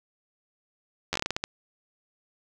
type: slowing click train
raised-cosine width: 0.2 ms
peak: -10 dBFS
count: 10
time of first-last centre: 1.13-1.439 s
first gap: 11 ms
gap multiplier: 1.27
effects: none